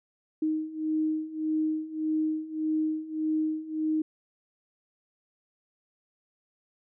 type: beating tone pair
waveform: sine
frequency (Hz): 311.1 / 312.8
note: D#4 / D#4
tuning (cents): 0 / +9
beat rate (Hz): 1.7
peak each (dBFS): -31 / -28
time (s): 0.42-4.02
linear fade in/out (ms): 5
effects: none